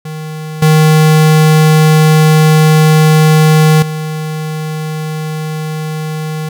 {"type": "tone with level steps", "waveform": "square", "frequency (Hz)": 155.7, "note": "D#3", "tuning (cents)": 2, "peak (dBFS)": [-21, -5, -17], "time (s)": [0.05, 6.49], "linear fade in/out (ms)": 5, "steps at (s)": [0.62, 3.82], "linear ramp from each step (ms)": 5, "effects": []}